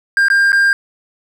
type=tone with dropouts; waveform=triangle; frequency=1600 Hz; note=G6; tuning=35 cents sharp; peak=-7 dBFS; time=0.17-0.73 s; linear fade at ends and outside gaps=1 ms; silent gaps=0.284-0.301 / 0.52-0.529 s; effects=none